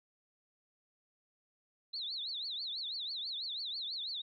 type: tone with vibrato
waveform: sine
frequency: 3952 Hz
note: B7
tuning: in tune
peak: -37 dBFS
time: 1.93-4.22 s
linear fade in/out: 10 ms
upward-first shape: triangle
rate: 6.1 Hz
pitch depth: 260 cents each way
effects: none